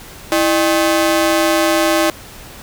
sawtooth ring-modulated tone, 468.8 Hz, A#4, 10 cents sharp, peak -5 dBFS, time 0.32-2.1 s, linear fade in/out 0 ms, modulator 139 Hz, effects pink hiss -36 dBFS RMS until 2.62 s

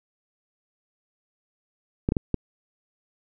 clicks, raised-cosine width 3 ms, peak -9 dBFS, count 4, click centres 2.089 / 2.121 / 2.168 / 2.343 s, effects none

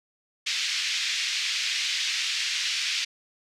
pink band-pass noise, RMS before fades -28 dBFS, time 0.46-3.05 s, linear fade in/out 10 ms, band 2200 to 5800 Hz, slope 24 dB/octave, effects none

